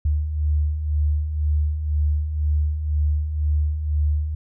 sine beating tone pair, 73.42 / 75.42 Hz, D2 / D2, 0 / +47 cents, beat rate 2 Hz, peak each -27 / -19 dBFS, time 0.05-4.35 s, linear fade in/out 5 ms, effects none

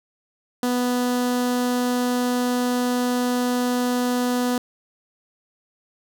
sawtooth tone with notch filter, 246.9 Hz, B3, in tune, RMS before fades -22 dBFS, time 0.63-4.58 s, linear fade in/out 2 ms, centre 2300 Hz, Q 1.9, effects none

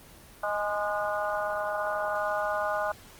harmonic tone with a mistuned harmonic, 207.7 Hz, G#3, in tune, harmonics 3 / 4 / 5 / 6 / 7, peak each -30 / -33 / -36 / -34 / -34 dBFS, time 0.43-2.92 s, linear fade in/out 5 ms, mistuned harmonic 6, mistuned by -36 cents, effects pink hiss -51 dBFS RMS until 3.19 s + Opus 24 kbps

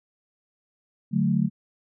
sine chord, D major, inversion none, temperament equal, 146.83 / 185 / 220 Hz, D3 / F#3 / A3, 0 / 0 / 0 cents, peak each -25 / -23 / -24 dBFS, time 1.11-1.5 s, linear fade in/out 50 ms, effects none

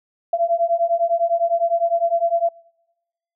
sine beating tone pair, 673 / 682.9 Hz, E5 / F5, +36 / -39 cents, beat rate 9.9 Hz, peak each -20 / -19 dBFS, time 0.33-2.49 s, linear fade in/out 5 ms, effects noise-tail reverb RT60 1.0 s tail -26 dB re dry

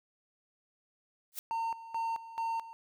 blue noise with exponential growth, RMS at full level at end -34 dBFS, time 1.32-1.39 s, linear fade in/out 0 ms, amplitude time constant 15 ms
triangle tone with tremolo, 911 Hz, A#5, 40 cents flat, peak -29 dBFS, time 1.51-2.73 s, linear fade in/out 0 ms, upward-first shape square, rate 2.3 Hz, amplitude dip 80%
effects none

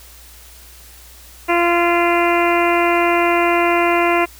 harmonic tone, 344.8 Hz, F4, 22 cents flat, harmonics 1 / 2 / 3 / 4 / 5 / 6 / 7 / 8, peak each -17 / -18 / -20 / -24 / -28 / -23 / -24 / -26 dBFS, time 1.48-4.26 s, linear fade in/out 20 ms, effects added 60 Hz sine -43 dBFS peak until 4.39 s + white hiss -43 dBFS RMS until 4.39 s

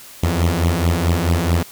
sawtooth beating tone pair, 82.7 / 87.3 Hz, E2 / F2, +6 / 0 cents, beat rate 4.6 Hz, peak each -14 dBFS, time 0.23-1.63 s, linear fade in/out 5 ms, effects white hiss -40 dBFS RMS until 1.71 s

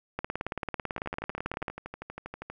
two click trains, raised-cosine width 0.5 ms, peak -16 / -23 dBFS, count 28 / 20, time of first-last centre 0.19-1.682 / 0.98-2.5 s, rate 18.1 / 12.5 Hz, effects none

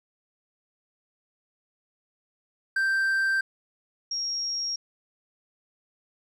triangle / sine tone pair in turn, 1568 / 5588 Hz, G6 / F8, 0 / 0 cents, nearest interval octave + minor seventh, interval 2200 cents, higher second, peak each -20 / -27 dBFS, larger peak first, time 2.76-3.41 / 4.11-4.76 s, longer neither, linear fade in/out 5 ms, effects none

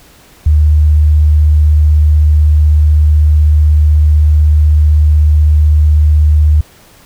sine tone with vibrato, 75.7 Hz, D#2, 47 cents flat, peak -4 dBFS, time 0.46-6.61 s, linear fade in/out 5 ms, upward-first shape sine, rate 16 Hz, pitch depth 11 cents each way, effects pink hiss -42 dBFS RMS until 7.05 s

